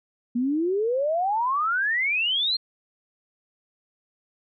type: exponential sweep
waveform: sine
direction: up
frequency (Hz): 233.1 to 4269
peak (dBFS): -21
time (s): 0.35-2.57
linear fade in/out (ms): 10
effects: none